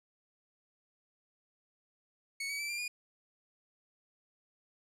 sawtooth tone with pitch steps, 2217 / 2270 / 2325 / 2380 / 2437 Hz, C#7 / C#7 / D7 / D7 / D#7, 0 / +41 / -18 / +22 / -37 cents, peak -32 dBFS, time 2.4-2.88 s, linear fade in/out 5 ms, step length 96 ms, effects low-pass 11000 Hz 12 dB/octave

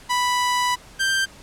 sawtooth tone pair in turn, 987.8 / 1573.2 Hz, B5 / G6, 0 / +6 cents, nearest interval minor sixth, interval 806 cents, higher second, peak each -15 dBFS, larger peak neither, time 0.09-0.76 / 0.99-1.26 s, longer first, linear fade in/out 20 ms, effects pink hiss -46 dBFS RMS until 1.42 s + low-pass 10000 Hz 12 dB/octave

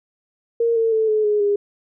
sine tone with pitch steps, 464.4 / 452.5 / 440.9 / 429.6 / 418.5 / 407.8 Hz, A#4 / A4 / A4 / A4 / G#4 / G#4, -7 / +48 / +4 / -41 / +13 / -32 cents, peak -15 dBFS, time 0.6-1.56 s, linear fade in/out 5 ms, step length 160 ms, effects none

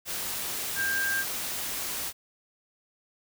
sine tone in noise, 1593 Hz, G6, 27 cents sharp, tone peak -26 dBFS, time 0.75-1.25 s, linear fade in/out 50 ms, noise white, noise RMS -33 dBFS, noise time 0.05-2.13 s, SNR +4 dB, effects none

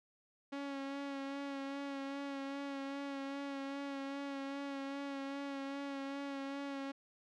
sawtooth tone with vibrato, 277.2 Hz, C#4, in tune, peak -36 dBFS, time 0.52-6.92 s, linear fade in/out 10 ms, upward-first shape sine, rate 2.5 Hz, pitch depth 25 cents each way, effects low-pass 4000 Hz 12 dB/octave

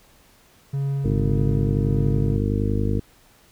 triangle tone with tremolo, 138.59 Hz, C#3, in tune, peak -19 dBFS, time 0.73-2.37 s, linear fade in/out 10 ms, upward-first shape sine, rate 1.7 Hz, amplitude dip 25%
harmonic tone, 50.7 Hz, G#1, 41 cents flat, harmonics 1 / 2 / 3 / 4 / 5 / 6 / 7 / 8 / 9, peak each -25 / -23 / -33 / -28 / -29 / -31 / -34 / -40 / -31 dBFS, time 1.04-3 s, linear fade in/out 10 ms
effects pink hiss -55 dBFS RMS until 3.51 s

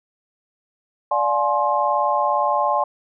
sine chord, D half-diminished seventh, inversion none, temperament just, 587.3 / 704.8 / 845.8 / 1057.2 Hz, D5 / F5 / Ab5 / C6, 0 / +16 / +31 / +18 cents, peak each -23 / -25 / -21 / -21 dBFS, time 1.11-2.84 s, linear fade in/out 5 ms, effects none

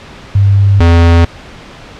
sine / square tone pair in turn, 99.4 / 84.63 Hz, G2 / E2, +25 / +46 cents, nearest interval minor third, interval 279 cents, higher first, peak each -4 dBFS, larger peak neither, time 0.35-0.8 / 0.8-1.25 s, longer neither, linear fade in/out 5 ms, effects pink hiss -32 dBFS RMS until 1.99 s + low-pass 4000 Hz 12 dB/octave

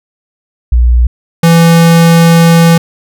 sine / square tone pair in turn, 60 / 167.08 Hz, B1 / E3, -49 / +24 cents, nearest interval octave + tritone, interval 1773 cents, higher second, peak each -3 dBFS, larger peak neither, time 0.72-1.07 / 1.43-2.78 s, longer second, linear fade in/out 5 ms, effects none

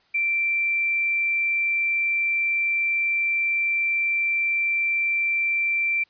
sine tone, 2349 Hz, D7, in tune, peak -20 dBFS, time 0.14-6.04 s, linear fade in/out 10 ms, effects white hiss -62 dBFS RMS until 6.09 s + resampled to 11025 Hz

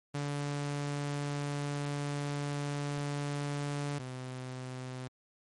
sawtooth tone pair in turn, 144.1 / 128.07 Hz, D3 / C3, -33 / -37 cents, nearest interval major second, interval 204 cents, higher first, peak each -29 / -35 dBFS, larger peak first, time 0.14-3.99 / 3.99-5.08 s, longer first, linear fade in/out 10 ms, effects MP3 48 kbps

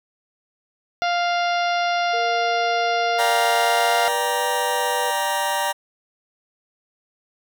harmonic tone, 698.5 Hz, F5, in tune, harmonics 1 / 2 / 3 / 4 / 5 / 6 / 7 / 8, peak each -20 / -26 / -30 / -32 / -34 / -36 / -37 / -38 dBFS, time 1.02-4.08 s, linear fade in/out 0 ms
sine tone with pitch glide, 466.2 to 491.9 Hz, A#4 to B4, 0 to -7 cents, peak -27 dBFS, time 2.13-5.11 s, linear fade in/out 10 ms, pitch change +93 cents, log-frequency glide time 3.57-4.44 s
sawtooth chord, G minor, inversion second, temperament just, 588 / 784 / 940.8 Hz, D5 / G5 / Bb5, +2 / 0 / +16 cents, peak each -23 / -22 / -19 dBFS, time 3.18-5.73 s, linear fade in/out 20 ms
effects none

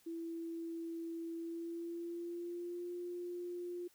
sine tone with pitch glide, 332.4 to 352.2 Hz, E4 to F4, +15 to +15 cents, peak -40 dBFS, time 0.06-3.88 s, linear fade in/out 10 ms, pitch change +100 cents, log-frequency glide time 1.35-2.93 s, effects white hiss -69 dBFS RMS until 3.94 s

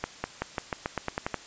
accelerating click train, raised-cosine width 0.5 ms, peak -13 dBFS, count 11, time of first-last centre 0.04-1.343 s, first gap 200 ms, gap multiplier 0.9, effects white hiss -47 dBFS RMS until 1.46 s + resampled to 16000 Hz

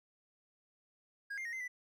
triangle tone with pitch steps, 1633 / 2108 / 1868 / 2070 / 1984 Hz, G#6 / C7 / A#6 / C7 / B6, -30 / +12 / +3 / -19 / +7 cents, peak -37 dBFS, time 1.3-1.68 s, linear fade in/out 10 ms, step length 76 ms, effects none

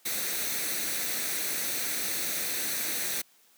white noise with comb filter, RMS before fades -31 dBFS, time 0.05-3.22 s, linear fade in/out 10 ms, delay 0.49 ms, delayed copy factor +0.55, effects white hiss -62 dBFS RMS until 3.57 s + high-pass 200 Hz 12 dB/octave

